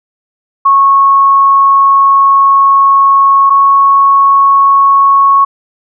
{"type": "tone pair in turn", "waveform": "sine", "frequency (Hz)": [1100, 1104.3], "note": ["C#6", "C#6"], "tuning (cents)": [-14, -7], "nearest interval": "unison", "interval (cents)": 7, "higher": "second", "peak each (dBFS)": -3, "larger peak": "neither", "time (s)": [[0.65, 3.5], [3.5, 5.45]], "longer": "first", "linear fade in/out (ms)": 10, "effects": []}